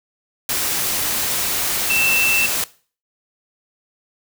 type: tone in noise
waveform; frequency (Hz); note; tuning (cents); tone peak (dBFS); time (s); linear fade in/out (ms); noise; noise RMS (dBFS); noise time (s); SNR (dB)
sine; 2671; E7; +22; -16; 1.9-2.46; 2; white; -21; 0.49-2.64; +2
effects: noise-tail reverb RT60 0.4 s tail -19 dB re dry